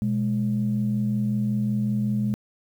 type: tone pair together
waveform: sine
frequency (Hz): 123.1 / 208.5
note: B2 / G#3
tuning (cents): -5 / +7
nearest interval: major sixth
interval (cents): 912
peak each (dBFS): -25 / -22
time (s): 0.02-2.34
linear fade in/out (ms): 0
effects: tanh soft clip ceiling -15 dBFS + 9-bit